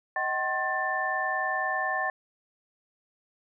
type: tone cluster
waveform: sine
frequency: 628 / 758 / 1068 / 1776 Hz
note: D#5 / F#5 / C6 / A6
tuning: +16 / +42 / +35 / +16 cents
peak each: -35 / -31 / -33 / -29 dBFS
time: 0.16-2.1 s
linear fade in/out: 2 ms
effects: none

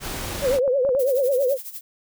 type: noise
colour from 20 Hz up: pink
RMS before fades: -30 dBFS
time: 0-0.6 s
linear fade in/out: 50 ms
type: clicks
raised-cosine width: 1 ms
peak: -21 dBFS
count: 7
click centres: 0.321 / 0.357 / 0.586 / 0.678 / 0.85 / 0.891 / 0.95 s
type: tone with vibrato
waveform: sine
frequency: 529 Hz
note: C5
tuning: 19 cents sharp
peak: -17 dBFS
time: 0.41-1.58 s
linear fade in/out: 50 ms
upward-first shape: triangle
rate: 9.2 Hz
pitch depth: 160 cents each way
type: noise with tremolo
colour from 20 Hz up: violet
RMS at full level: -33 dBFS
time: 0.99-1.81 s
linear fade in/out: 5 ms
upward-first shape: sine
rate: 12 Hz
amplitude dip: 75%
effects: none

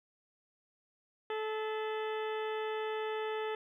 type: harmonic tone with a mistuned harmonic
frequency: 434.4 Hz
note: A4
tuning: 22 cents flat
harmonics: 1 / 2 / 3 / 4 / 5 / 6 / 7 / 8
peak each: -35 / -41 / -45 / -47 / -49 / -51 / -52 / -53 dBFS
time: 1.3-3.55 s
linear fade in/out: 2 ms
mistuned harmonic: 5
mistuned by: -110 cents
effects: 12-bit

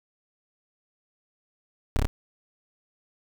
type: tone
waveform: 20% pulse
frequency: 34.65 Hz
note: C#1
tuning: in tune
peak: -17 dBFS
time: 1.96-2.07 s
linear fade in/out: 0 ms
effects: none

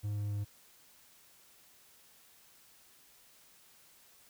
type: tone with pitch steps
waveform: triangle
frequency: 103.83 / 103.17 / 102.52 Hz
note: G#2 / G#2 / G#2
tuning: 0 / -11 / -22 cents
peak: -31 dBFS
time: 0.03-0.45 s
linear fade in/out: 20 ms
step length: 140 ms
effects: white hiss -62 dBFS RMS until 4.29 s

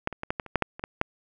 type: clicks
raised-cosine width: 0.5 ms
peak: -10 / -21 / -17 / -11 / -14 / -27 / -7 / -7 / -24 / -15 / -7 dBFS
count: 11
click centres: 0.074 / 0.127 / 0.234 / 0.305 / 0.398 / 0.463 / 0.557 / 0.623 / 0.795 / 0.839 / 1.014 s
effects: none

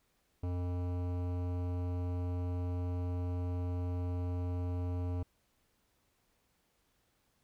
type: tone with hard clipping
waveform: sine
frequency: 89 Hz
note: F2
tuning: 33 cents sharp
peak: -35 dBFS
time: 0.43-5.23 s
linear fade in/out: 5 ms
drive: 16 dB
effects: pink hiss -75 dBFS RMS until 7.43 s

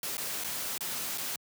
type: noise with dropouts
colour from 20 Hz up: white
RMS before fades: -35 dBFS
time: 0.03-1.36 s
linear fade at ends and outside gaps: 2 ms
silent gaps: 0.17-0.179 / 0.439-0.444 / 0.78-0.807 / 1.176-1.181 s
effects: high-pass 100 Hz 12 dB/octave

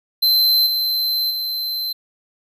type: tone with level steps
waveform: square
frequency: 4089 Hz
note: C8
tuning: 41 cents flat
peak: -13 / -18 / -22 dBFS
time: 0.22-1.93 s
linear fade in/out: 10 ms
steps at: 0.66 / 1.3 s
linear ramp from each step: 10 ms
effects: none

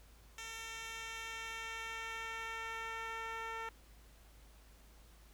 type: tone with band-pass filter sweep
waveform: 10% pulse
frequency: 451.6 Hz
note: A4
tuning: 45 cents sharp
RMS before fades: -44 dBFS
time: 0.38-3.69 s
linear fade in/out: 2 ms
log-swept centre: 4900 to 1100 Hz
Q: 0.72
effects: added 53 Hz sine -59 dBFS peak until 5.33 s + pink hiss -65 dBFS RMS until 5.33 s

